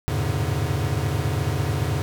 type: tone cluster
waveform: square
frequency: 83.3 / 101.1 / 110.3 / 132.6 / 146.9 Hz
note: E2 / G#2 / A2 / C3 / D3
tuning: +19 / -46 / +5 / +23 / +1 cents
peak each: -29 dBFS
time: 0.08-2.02 s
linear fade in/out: 0 ms
effects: none